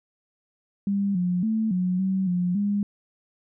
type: tone with pitch steps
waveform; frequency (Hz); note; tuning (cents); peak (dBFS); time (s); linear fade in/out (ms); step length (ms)
sine; 199.5 / 178.8 / 220.3 / 181.9 / 190.3 / 178.3 / 203.4; G3 / F3 / A3 / F#3 / F#3 / F3 / G#3; +31 / +41 / +2 / -29 / +49 / +36 / -36; -21; 0.87-2.83; 2; 280
effects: none